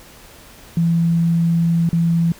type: tone with dropouts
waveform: sine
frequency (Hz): 167.7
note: E3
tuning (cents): +30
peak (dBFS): -13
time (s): 0.77-2.32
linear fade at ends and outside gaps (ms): 2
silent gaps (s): 1.891-1.929
effects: pink hiss -43 dBFS RMS until 2.39 s